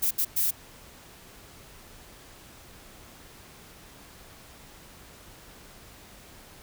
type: noise bursts at uneven times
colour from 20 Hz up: violet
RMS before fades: -25 dBFS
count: 3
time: 0.02-0.11 / 0.18-0.25 / 0.36-0.51 s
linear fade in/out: 10 ms
effects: pink hiss -50 dBFS RMS until 6.62 s